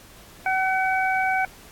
harmonic tone, 757 Hz, F#5, 39 cents sharp, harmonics 1 / 2 / 3, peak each -22 / -25 / -27 dBFS, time 0.46-1.45 s, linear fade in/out 2 ms, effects pink hiss -48 dBFS RMS until 1.71 s + AAC 64 kbps

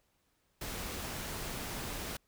pink noise, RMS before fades -40 dBFS, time 0.61-2.17 s, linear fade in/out 5 ms, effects pink hiss -75 dBFS RMS until 2.27 s

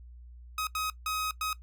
sawtooth tone bursts at uneven times, 1264 Hz, D#6, 27 cents sharp, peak -26 dBFS, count 4, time 0.58-0.67 / 0.75-0.9 / 1.06-1.31 / 1.41-1.53 s, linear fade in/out 2 ms, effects noise-tail reverb RT60 0.1 s tail -18 dB re dry + added 60 Hz sine -46 dBFS peak until 1.62 s

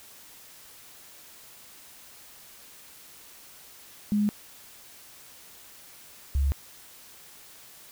sine tone pair in turn, 207.7 / 69.31 Hz, G#3 / C#2, 0 / 0 cents, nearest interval octave + perfect fifth, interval 1900 cents, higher first, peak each -21 dBFS, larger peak neither, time 4.12-4.29 / 6.35-6.52 s, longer neither, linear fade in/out 0 ms, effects white hiss -50 dBFS RMS until 7.91 s

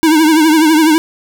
square tone with vibrato, 314.4 Hz, D#4, 18 cents sharp, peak -7 dBFS, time 0.03-0.98 s, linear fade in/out 0 ms, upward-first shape triangle, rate 12 Hz, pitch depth 93 cents each way, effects none

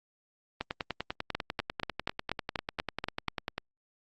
two click trains, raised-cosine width 0.3 ms, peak -16 / -14 dBFS, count 31 / 9, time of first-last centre 0.61-3.58 / 1.35-3.282 s, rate 10.1 / 4.14 Hz, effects Opus 32 kbps

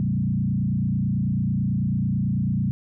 sine tone with frequency modulation, 160.2 Hz, E3, 49 cents flat, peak -20 dBFS, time 0-2.71 s, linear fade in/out 0 ms, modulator 29.1 Hz, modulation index 2, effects none

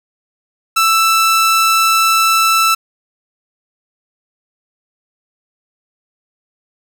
sawtooth tone, 1324 Hz, E6, 7 cents sharp, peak -6 dBFS, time 0.76-2.75 s, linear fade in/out 10 ms, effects none

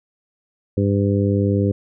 harmonic tone, 100 Hz, G2, 35 cents sharp, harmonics 1 / 2 / 3 / 4 / 5, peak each -18 / -21 / -23 / -24 / -25 dBFS, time 0.77-1.72 s, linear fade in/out 5 ms, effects none

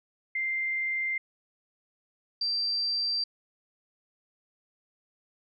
sine tone pair in turn, 2093 / 4699 Hz, C7 / D8, 0 / 0 cents, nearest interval octave + major second, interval 1400 cents, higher second, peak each -27 / -26 dBFS, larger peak second, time 0.35-1.18 / 2.41-3.24 s, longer neither, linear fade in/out 5 ms, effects none

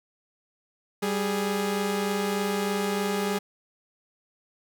sawtooth tone pair together, 196 / 415.3 Hz, G3 / G#4, 0 / 0 cents, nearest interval octave + minor second, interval 1300 cents, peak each -24 dBFS, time 1.02-3.39 s, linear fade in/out 10 ms, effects none

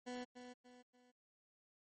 20% pulse tone with echo, 247.9 Hz, B3, 7 cents sharp, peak -39 dBFS, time 0.06-0.25 s, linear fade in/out 20 ms, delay 290 ms, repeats 3, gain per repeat -8 dB, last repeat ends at 1.12 s, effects MP3 32 kbps

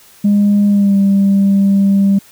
sine tone with pitch glide, 204.2 to 197.36 Hz, G#3 to G3, -29 to +12 cents, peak -6 dBFS, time 0.24-2.19 s, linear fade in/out 10 ms, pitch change -59 cents, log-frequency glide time 0.68-0.96 s, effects tanh soft clip ceiling -5 dBFS + white hiss -44 dBFS RMS until 2.31 s

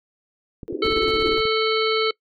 clicks, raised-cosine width 3 ms, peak -22 dBFS, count 4, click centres 0.632 / 0.727 / 0.849 / 1.454 s
pink band-pass noise, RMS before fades -28 dBFS, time 0.68-1.38 s, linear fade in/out 0 ms, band 300 to 410 Hz, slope 48 dB/octave
harmonic tone, 440 Hz, A4, in tune, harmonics 1 / 3 / 5 / 7 / 9 / 10, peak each -20 / -25 / -27 / -28 / -30 / -30 dBFS, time 0.82-2.11 s, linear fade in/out 5 ms
brown noise bursts, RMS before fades -33 dBFS, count 10, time 0.84-1.406 s, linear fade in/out 2 ms, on 35 ms, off 24 ms
effects noise-tail reverb RT60 0.1 s tail -23 dB re dry

